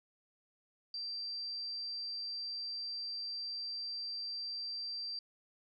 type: tone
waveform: sine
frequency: 4699 Hz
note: D8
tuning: in tune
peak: -38 dBFS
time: 0.94-5.19 s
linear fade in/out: 2 ms
effects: none